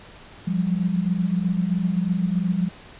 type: tone cluster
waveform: sine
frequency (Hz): 174.6 / 182.5 / 197.7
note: F3 / F#3 / G3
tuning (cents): 0 / -24 / +15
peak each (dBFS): -22 / -30 / -24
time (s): 0.47-2.69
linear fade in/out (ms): 10
effects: pink hiss -45 dBFS RMS until 2.99 s + resampled to 8000 Hz